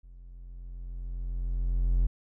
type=tone with level ramp; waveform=triangle; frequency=43.65 Hz; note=F1; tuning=in tune; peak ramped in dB=-45 to -18 dBFS; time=0.03-2.07 s; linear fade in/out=10 ms; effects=none